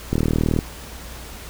click train, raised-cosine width 3 ms, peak -6 dBFS, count 19, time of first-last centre 0.13-0.589 s, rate 39.2 Hz, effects added 60 Hz sine -39 dBFS peak until 1.49 s + pink hiss -38 dBFS RMS until 1.49 s

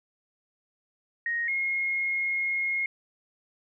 sine tone pair in turn, 1871 / 2152 Hz, A#6 / C7, +6 / +48 cents, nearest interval major second, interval 242 cents, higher second, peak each -26 / -25 dBFS, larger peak second, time 1.26-1.48 / 1.48-2.86 s, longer second, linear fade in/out 2 ms, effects none

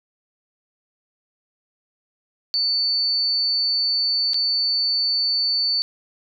sine tone with dropouts, 4500 Hz, C#8, 25 cents sharp, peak -18 dBFS, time 2.54-5.82 s, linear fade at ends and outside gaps 0 ms, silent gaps 4.334-4.343 s, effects none

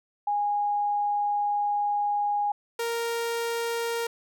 sine / sawtooth tone pair in turn, 823 / 465.4 Hz, G#5 / A#4, -16 / -3 cents, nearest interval minor seventh, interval 987 cents, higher first, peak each -23 dBFS, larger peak neither, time 0.27-2.52 / 2.79-4.07 s, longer first, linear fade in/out 5 ms, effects none

